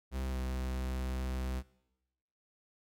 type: tone with pitch glide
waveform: 45% pulse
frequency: 65.41 to 64.29 Hz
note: C2 to C2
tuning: 0 to -30 cents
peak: -34 dBFS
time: 0.11-1.63 s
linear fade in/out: 50 ms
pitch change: -30 cents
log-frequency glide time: 0.28-0.37 s
effects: noise-tail reverb RT60 0.9 s tail -20 dB re dry